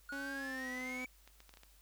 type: exponential sweep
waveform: triangle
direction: up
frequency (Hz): 1432 to 2304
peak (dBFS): -40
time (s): 0.09-1.06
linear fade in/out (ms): 2
type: tone with pitch glide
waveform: sawtooth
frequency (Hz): 277.2 to 254.2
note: C#4 to C4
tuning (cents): 0 to -50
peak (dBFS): -39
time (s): 0.12-1.05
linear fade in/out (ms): 5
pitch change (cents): -150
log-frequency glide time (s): 0.32-0.7
type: clicks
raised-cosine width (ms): 0.2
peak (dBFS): -38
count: 11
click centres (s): 0.685 / 0.777 / 0.809 / 0.895 / 0.98 / 1.276 / 1.404 / 1.493 / 1.539 / 1.572 / 1.634
effects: added 50 Hz sine -63 dBFS peak until 1.81 s + white hiss -67 dBFS RMS until 1.81 s